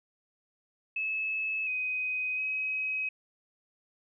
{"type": "tone with pitch steps", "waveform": "sine", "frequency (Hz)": [2596, 2510, 2540], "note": ["E7", "D#7", "D#7"], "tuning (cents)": [-27, 15, 35], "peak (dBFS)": -29, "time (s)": [0.96, 3.09], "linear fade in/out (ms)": 5, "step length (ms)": 710, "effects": []}